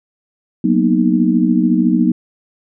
sine chord, B major seventh, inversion second, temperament equal, 185 / 233.1 / 246.9 / 311.1 Hz, F#3 / A#3 / B3 / D#4, 0 / 0 / 0 / 0 cents, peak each -16 dBFS, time 0.64-2.12 s, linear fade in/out 5 ms, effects none

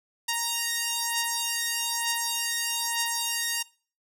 5% pulse beating tone pair, 932.3 / 933.4 Hz, A#5 / A#5, 0 / +2 cents, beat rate 1.1 Hz, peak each -19 / -16 dBFS, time 0.28-3.63 s, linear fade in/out 10 ms, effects noise-tail reverb RT60 0.4 s tail -22 dB re dry

